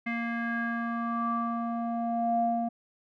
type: tone with low-pass filter sweep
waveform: square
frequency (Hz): 233.1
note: A#3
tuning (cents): 0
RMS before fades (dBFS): -30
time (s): 0.06-2.69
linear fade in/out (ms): 10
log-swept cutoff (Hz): 2100 to 610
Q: 7
effects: none